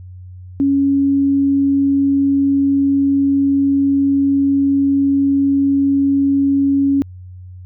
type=tone; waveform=sine; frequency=277.4 Hz; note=C#4; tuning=1 cent sharp; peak=-11 dBFS; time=0.6-7.02 s; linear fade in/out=0 ms; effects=added 91 Hz sine -32 dBFS peak until 7.65 s